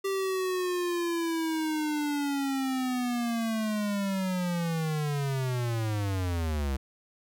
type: linear sweep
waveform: square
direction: down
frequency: 392.2 to 65.41 Hz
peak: -28 dBFS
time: 0.04-6.77 s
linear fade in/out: 10 ms
effects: none